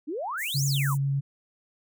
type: exponential two-way sweep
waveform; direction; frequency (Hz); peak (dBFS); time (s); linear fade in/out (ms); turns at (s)
sine; up then down; 271.4 to 7260 to 888; -29; 0.07-0.95; 20; 0.65
type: high-pass noise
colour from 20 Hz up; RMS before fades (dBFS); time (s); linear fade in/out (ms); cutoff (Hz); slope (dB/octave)
pink; -37; 0.37-0.98; 50; 6800; 48
type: tone with vibrato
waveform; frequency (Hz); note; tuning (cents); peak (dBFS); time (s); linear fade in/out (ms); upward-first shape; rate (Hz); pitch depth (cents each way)
sine; 138.59; C#3; 0; -23; 0.54-1.21; 20; triangle; 10; 9
effects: none